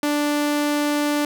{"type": "tone", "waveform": "sawtooth", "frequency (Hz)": 293.7, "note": "D4", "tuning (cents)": 0, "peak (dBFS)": -15, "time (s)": [0.03, 1.25], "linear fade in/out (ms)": 2, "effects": []}